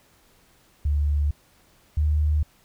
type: tone pair in turn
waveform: sine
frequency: 73 / 75.58 Hz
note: D2 / D#2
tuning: -10 / -50 cents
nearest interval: minor second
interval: 60 cents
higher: second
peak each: -19 / -18 dBFS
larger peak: second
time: 0.85-1.31 / 1.97-2.43 s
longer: neither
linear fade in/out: 5 ms
effects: pink hiss -59 dBFS RMS until 2.64 s